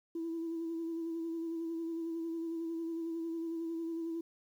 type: tone with vibrato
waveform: sine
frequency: 330.5 Hz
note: E4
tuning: 5 cents sharp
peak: -34 dBFS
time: 0.15-4.21 s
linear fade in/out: 5 ms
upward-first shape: sine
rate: 11 Hz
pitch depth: 27 cents each way
effects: tanh soft clip ceiling -31 dBFS + 11-bit